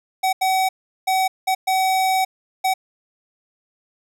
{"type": "tone bursts at uneven times", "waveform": "square", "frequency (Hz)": 757, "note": "F#5", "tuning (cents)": 39, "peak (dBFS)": -17, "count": 6, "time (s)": [[0.23, 0.33], [0.41, 0.69], [1.07, 1.28], [1.47, 1.55], [1.67, 2.25], [2.64, 2.74]], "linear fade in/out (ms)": 10, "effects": []}